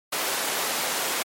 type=high-pass noise; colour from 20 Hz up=pink; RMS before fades=-27 dBFS; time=0.12-1.23 s; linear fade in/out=10 ms; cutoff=470 Hz; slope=12 dB/octave; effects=MP3 64 kbps